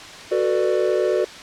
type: chord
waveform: triangle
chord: B minor seventh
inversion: second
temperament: just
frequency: 370.4 / 444.5 / 493.9 / 592.7 Hz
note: F#4 / A4 / B4 / D5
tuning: +2 / +18 / 0 / +16 cents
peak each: -19 / -22 / -22 / -21 dBFS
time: 0.31-1.25 s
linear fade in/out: 10 ms
effects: white hiss -37 dBFS RMS until 1.42 s + low-pass 5000 Hz 12 dB/octave